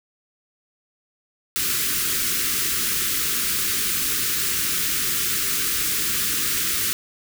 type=band-stop noise; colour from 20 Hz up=white; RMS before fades=-23 dBFS; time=1.56-6.93 s; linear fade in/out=0 ms; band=440 to 1200 Hz; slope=48 dB/octave; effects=none